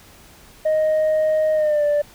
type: tone with pitch glide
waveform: sine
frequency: 622.3 to 587.4 Hz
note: D#5 to D5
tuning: 0 to 0 cents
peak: -13 dBFS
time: 0.65-2.02 s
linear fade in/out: 10 ms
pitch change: -100 cents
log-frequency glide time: 1.54-1.84 s
effects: tanh soft clip ceiling -14 dBFS + pink hiss -47 dBFS RMS until 2.14 s